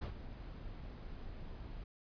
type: noise with ADSR envelope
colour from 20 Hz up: brown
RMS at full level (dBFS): -36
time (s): 0.01-1.84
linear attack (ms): 14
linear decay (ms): 95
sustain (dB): -11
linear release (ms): 6
effects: resampled to 11025 Hz